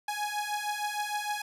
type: beating tone pair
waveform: sawtooth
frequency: 830.6 / 837.1 Hz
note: G#5 / G#5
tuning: 0 / +13 cents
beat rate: 6.5 Hz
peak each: -30 dBFS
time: 0.08-1.42 s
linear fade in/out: 5 ms
effects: resampled to 32000 Hz + 10-bit